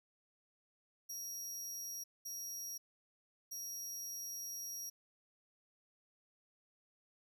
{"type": "tone bursts at uneven times", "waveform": "sawtooth", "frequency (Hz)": 5670, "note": "F8", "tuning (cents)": 25, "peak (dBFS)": -40, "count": 3, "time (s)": [[1.09, 2.04], [2.25, 2.78], [3.51, 4.9]], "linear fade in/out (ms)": 10, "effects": []}